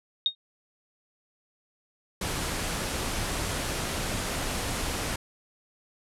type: tone with exponential decay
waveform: sine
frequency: 3712 Hz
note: A#7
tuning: 8 cents flat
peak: -17 dBFS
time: 0.26-0.35 s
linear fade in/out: 1 ms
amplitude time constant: 18 ms
type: low-pass noise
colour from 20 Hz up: pink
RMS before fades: -31 dBFS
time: 2.21-5.16 s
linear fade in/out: 5 ms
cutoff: 12000 Hz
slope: 48 dB/octave
effects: none